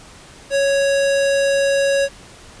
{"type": "tone", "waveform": "square", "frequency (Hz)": 554.4, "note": "C#5", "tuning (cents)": 0, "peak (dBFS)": -15, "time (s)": [0.5, 2.09], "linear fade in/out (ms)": 50, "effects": ["pink hiss -42 dBFS RMS until 2.6 s", "resampled to 22050 Hz"]}